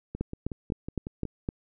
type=two click trains; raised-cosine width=3 ms; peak=-22 / -16 dBFS; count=7 / 6; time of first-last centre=0.15-1.253 / 0.21-1.489 s; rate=5.44 / 3.91 Hz; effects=none